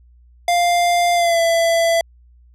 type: tone with pitch glide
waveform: square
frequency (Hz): 698.5 to 668.5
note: F5 to E5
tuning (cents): 0 to +24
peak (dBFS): -14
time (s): 0.48-2.01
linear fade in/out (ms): 2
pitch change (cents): -76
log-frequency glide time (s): 1.14-1.4
effects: added 60 Hz sine -46 dBFS peak until 2.54 s + low-pass 11000 Hz 12 dB/octave